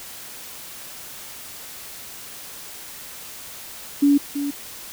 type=tone with echo; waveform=sine; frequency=284.8 Hz; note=C#4; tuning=47 cents sharp; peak=-12 dBFS; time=4.02-4.18 s; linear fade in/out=10 ms; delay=330 ms; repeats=1; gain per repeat=-10 dB; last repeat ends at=4.51 s; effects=white hiss -38 dBFS RMS until 4.92 s